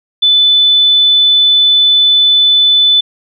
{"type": "tone", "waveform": "sine", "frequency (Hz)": 3500, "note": "A7", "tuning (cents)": -10, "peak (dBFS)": -5, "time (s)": [0.22, 3.01], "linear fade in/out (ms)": 10, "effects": []}